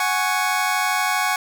25% pulse chord, F# suspended second, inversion none, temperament just, 740 / 832.5 / 1110 Hz, F#5 / G#5 / C#6, 0 / +4 / +2 cents, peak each -20 dBFS, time 0-1.36 s, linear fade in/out 2 ms, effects none

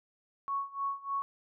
sine tone with tremolo, 1108.7 Hz, C#6, in tune, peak -29 dBFS, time 0.48-1.22 s, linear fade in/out 0 ms, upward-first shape sine, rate 3.3 Hz, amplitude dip 90%, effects none

